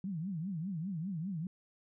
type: tone with vibrato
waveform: sine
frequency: 176.5 Hz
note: F3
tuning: 19 cents sharp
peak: -35 dBFS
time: 0.04-1.47 s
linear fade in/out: 2 ms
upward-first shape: triangle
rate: 5 Hz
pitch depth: 290 cents each way
effects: none